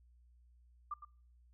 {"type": "tone with echo", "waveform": "sine", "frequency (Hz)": 1189, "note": "D6", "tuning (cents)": 21, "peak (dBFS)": -37, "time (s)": [0.91, 0.94], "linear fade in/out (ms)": 5, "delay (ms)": 110, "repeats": 1, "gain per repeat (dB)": -10, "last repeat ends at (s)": 1.05, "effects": ["noise-tail reverb RT60 0.5 s tail -26 dB re dry", "added 60 Hz sine -62 dBFS peak until 1.53 s"]}